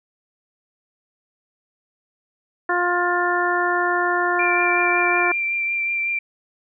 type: harmonic tone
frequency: 353.2 Hz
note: F4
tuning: 20 cents sharp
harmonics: 1 / 2 / 3 / 4 / 5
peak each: -24 / -24 / -24 / -24 / -24 dBFS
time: 2.69-5.32 s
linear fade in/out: 5 ms
type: tone with vibrato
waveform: sine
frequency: 2364 Hz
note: D7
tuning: 11 cents sharp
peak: -20 dBFS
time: 4.39-6.19 s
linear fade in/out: 5 ms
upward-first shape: triangle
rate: 5.4 Hz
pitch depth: 19 cents each way
effects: none